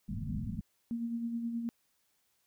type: low-pass noise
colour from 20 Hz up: white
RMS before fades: -37 dBFS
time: 0.08-0.61 s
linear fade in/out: 5 ms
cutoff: 240 Hz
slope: 96 dB/octave
type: tone with tremolo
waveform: sine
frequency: 233.1 Hz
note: A#3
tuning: in tune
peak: -31 dBFS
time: 0.91-1.69 s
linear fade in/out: 0 ms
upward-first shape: sine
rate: 9.5 Hz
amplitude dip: 45%
effects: white hiss -75 dBFS RMS until 2.46 s